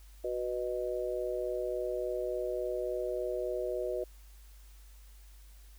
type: chord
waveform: sine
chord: B major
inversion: second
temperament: just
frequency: 370.4 / 493.9 / 617.4 Hz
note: F#4 / B4 / D#5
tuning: +2 / 0 / -14 cents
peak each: -36 / -36 / -36 dBFS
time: 0.24-4.04 s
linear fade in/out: 5 ms
effects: added 50 Hz sine -51 dBFS peak until 5.78 s + white hiss -63 dBFS RMS until 5.78 s